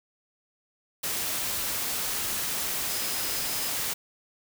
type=tone in noise; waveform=sine; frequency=5060 Hz; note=D#8; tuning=28 cents sharp; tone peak=-39 dBFS; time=2.89-3.7 s; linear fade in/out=10 ms; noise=white; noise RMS=-30 dBFS; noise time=1.03-3.94 s; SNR=-12 dB; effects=none